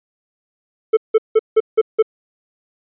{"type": "tone bursts", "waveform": "triangle", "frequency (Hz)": 440, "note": "A4", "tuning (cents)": 0, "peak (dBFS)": -6, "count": 6, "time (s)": [0.93, 2.026], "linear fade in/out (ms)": 10, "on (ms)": 41, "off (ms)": 170, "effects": ["resampled to 8000 Hz"]}